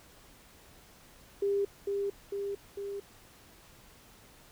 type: tone with echo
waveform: sine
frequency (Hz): 400.1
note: G4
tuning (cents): +35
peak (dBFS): -26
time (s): 1.42-1.65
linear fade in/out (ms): 5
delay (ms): 450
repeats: 3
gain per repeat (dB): -3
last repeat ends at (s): 3
effects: pink hiss -57 dBFS RMS until 4.51 s